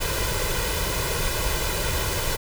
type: noise with comb filter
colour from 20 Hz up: pink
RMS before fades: -25 dBFS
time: 0-2.37 s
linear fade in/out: 20 ms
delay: 2 ms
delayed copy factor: +0.7
effects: none